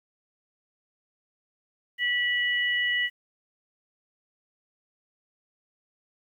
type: tone pair together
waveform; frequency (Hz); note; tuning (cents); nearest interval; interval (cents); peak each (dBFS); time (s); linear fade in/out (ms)
sine; 1951 / 2938; B6 / F#7; -22 / -13; perfect fifth; 709; -24 / -29; 1.98-3.1; 50
effects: 10-bit